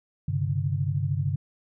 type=chord; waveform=sine; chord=G suspended fourth; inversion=none; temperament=equal with one note detuned; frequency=98 / 133.79 / 146.83 Hz; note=G2 / C3 / D3; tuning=0 / +39 / 0 cents; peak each=-28 dBFS; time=0.28-1.36 s; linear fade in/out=5 ms; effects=none